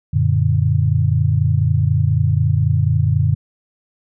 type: chord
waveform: sine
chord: Gb augmented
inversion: none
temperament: equal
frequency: 92.5 / 116.54 / 146.83 Hz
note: Gb2 / Bb2 / D3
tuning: 0 / 0 / 0 cents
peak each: -17 dBFS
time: 0.13-3.35 s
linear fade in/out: 10 ms
effects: none